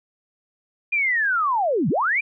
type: linear two-way sweep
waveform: sine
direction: down then up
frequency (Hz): 2451 to 129.6 to 2451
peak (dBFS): -18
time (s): 0.92-2.21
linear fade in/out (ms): 10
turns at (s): 1.89
effects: none